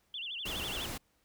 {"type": "tone with vibrato", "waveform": "sine", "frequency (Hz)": 3092, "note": "G7", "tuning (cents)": -24, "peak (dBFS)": -37, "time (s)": [0.14, 0.86], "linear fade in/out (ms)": 2, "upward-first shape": "sine", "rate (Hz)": 12, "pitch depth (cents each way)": 230}
{"type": "noise", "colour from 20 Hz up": "pink", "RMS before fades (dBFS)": -40, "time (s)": [0.45, 0.98], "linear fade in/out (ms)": 10}
{"effects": ["pink hiss -73 dBFS RMS until 1.24 s"]}